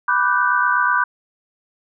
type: chord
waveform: sine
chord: G major seventh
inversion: first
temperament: equal with one note detuned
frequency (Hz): 987.8 / 1174.7 / 1480 / 1548.2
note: B5 / D6 / F#6 / G6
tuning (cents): 0 / 0 / 0 / -22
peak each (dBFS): -20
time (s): 0.08-1.04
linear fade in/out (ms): 5
effects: none